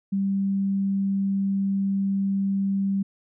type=tone; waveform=sine; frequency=196 Hz; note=G3; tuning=in tune; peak=-21 dBFS; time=0.12-3.03 s; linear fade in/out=10 ms; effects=none